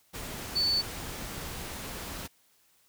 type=tone in noise; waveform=sine; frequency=4485 Hz; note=C#8; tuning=19 cents sharp; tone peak=-24 dBFS; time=0.55-0.82 s; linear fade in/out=20 ms; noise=pink; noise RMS=-39 dBFS; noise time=0.13-2.28 s; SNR=+12 dB; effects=white hiss -66 dBFS RMS until 2.88 s